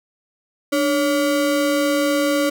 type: ring-modulated tone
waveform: square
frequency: 428 Hz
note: A4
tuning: 48 cents flat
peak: -14 dBFS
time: 0.72-2.5 s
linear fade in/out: 10 ms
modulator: 132 Hz
effects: none